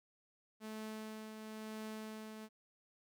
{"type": "tone with tremolo", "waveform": "sawtooth", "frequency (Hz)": 217.4, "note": "A3", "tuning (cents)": -21, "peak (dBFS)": -39, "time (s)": [0.6, 2.49], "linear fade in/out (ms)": 50, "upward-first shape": "triangle", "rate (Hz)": 1, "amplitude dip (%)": 45, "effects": []}